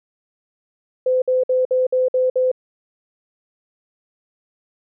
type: tone bursts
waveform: sine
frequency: 511 Hz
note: C5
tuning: 41 cents flat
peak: -14 dBFS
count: 7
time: 1.06-2.516 s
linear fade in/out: 5 ms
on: 160 ms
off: 56 ms
effects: none